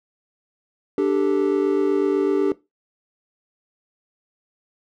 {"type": "chord", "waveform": "triangle", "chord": "D suspended fourth", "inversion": "none", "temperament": "equal", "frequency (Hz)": [293.7, 392, 440], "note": ["D4", "G4", "A4"], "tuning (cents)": [0, 0, 0], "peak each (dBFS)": [-19, -18, -22], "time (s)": [0.98, 2.52], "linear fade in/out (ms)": 2, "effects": ["noise-tail reverb RT60 0.2 s tail -17 dB re dry"]}